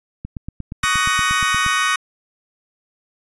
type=click train; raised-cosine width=5 ms; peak=-16 dBFS; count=13; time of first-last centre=0.25-1.663 s; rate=8.49 Hz
type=chord; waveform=30% pulse; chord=D# minor seventh; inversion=third; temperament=just; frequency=1120.1 / 1244.5 / 1493.4 / 1866.8 Hz; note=C#6 / D#6 / F#6 / A#6; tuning=+18 / 0 / +16 / +2 cents; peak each=-19 dBFS; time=0.83-1.96 s; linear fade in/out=5 ms
effects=resampled to 24000 Hz